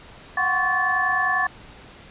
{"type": "tone cluster", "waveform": "sine", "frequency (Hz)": [727, 757, 1053, 1125, 1744], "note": ["F#5", "F#5", "C6", "C#6", "A6"], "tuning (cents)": [-31, 39, 11, 25, -16], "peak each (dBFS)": [-29, -29, -30, -25, -21], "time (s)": [0.37, 1.47], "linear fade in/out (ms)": 5, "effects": ["pink hiss -45 dBFS RMS until 2.1 s", "resampled to 8000 Hz"]}